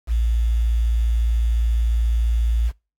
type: tone with quantisation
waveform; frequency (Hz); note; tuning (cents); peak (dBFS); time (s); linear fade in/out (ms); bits
sine; 57.1; A#1; -35; -16; 0.07-2.72; 50; 7
effects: noise-tail reverb RT60 0.3 s tail -25 dB re dry + AAC 64 kbps